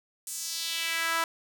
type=tone with high-pass filter sweep; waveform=sawtooth; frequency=330 Hz; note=E4; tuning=2 cents sharp; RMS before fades=-31 dBFS; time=0.27-1.24 s; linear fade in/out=2 ms; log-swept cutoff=8500 to 1100 Hz; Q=1.9; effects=none